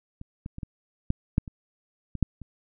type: clicks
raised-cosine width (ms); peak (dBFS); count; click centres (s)
5; -27 / -23 / -25 / -21 / -11 / -8 / -26 / -21 / -8 / -28; 10; 0.214 / 0.461 / 0.584 / 0.632 / 1.104 / 1.381 / 1.478 / 2.153 / 2.227 / 2.417
effects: none